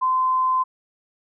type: tone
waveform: sine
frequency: 1031 Hz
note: C6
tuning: 26 cents flat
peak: -17 dBFS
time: 0.01-0.64 s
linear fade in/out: 20 ms
effects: none